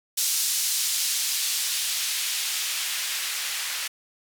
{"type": "noise with band-pass filter sweep", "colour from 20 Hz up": "blue", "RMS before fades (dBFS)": -27, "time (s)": [0.17, 3.88], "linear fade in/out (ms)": 10, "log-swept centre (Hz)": [5400, 2000], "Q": 0.8, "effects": []}